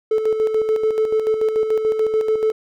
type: tone with tremolo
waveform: triangle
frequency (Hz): 436.7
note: A4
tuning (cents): -13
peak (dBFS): -11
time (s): 0.11-2.52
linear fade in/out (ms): 5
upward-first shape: square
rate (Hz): 6.9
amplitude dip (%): 55
effects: tanh soft clip ceiling -9 dBFS